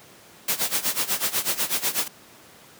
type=noise with tremolo; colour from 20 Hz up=white; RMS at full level=-22 dBFS; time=0.48-2.08 s; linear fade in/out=5 ms; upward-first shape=sine; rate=8.1 Hz; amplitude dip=85%; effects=pink hiss -49 dBFS RMS until 2.79 s + high-pass 150 Hz 12 dB/octave